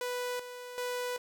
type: tone with tremolo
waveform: sawtooth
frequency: 493.9 Hz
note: B4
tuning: in tune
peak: -29 dBFS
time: 0.01-1.18 s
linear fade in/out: 2 ms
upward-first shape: square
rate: 1.3 Hz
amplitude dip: 65%
effects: none